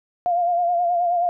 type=tone with vibrato; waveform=sine; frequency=699 Hz; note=F5; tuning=1 cent sharp; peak=-17 dBFS; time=0.26-1.29 s; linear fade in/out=0 ms; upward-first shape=sine; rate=9.4 Hz; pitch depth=45 cents each way; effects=none